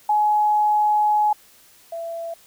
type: tone pair in turn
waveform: sine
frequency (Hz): 843 / 669.1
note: G#5 / E5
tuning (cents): +26 / +26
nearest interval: major third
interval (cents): 400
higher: first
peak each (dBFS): -15 / -27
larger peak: first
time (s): 0.09-1.33 / 1.92-2.34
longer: first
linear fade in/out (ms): 5
effects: white hiss -52 dBFS RMS until 2.46 s